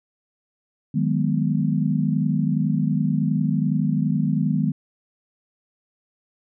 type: chord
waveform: sine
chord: G# minor seventh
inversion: second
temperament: equal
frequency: 155.56 / 185 / 207.7 / 246.9 Hz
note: D#3 / F#3 / G#3 / B3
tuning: 0 / 0 / 0 / 0 cents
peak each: -22 / -26 / -24 / -25 dBFS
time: 0.94-4.72 s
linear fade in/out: 10 ms
effects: none